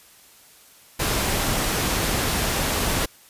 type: noise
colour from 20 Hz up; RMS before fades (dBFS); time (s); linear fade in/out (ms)
pink; -23; 0.99-3.06; 10
effects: white hiss -51 dBFS RMS until 3.29 s + resampled to 32000 Hz